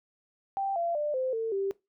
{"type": "tone with pitch steps", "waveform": "sine", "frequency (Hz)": [784, 682.5, 594.2, 517.2, 450.3, 392], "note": ["G5", "F5", "D5", "C5", "A4", "G4"], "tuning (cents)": [0, -40, 20, -20, 40, 0], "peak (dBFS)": -27, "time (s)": [0.57, 1.71], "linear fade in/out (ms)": 0, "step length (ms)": 190, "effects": ["noise-tail reverb RT60 0.2 s tail -20 dB re dry"]}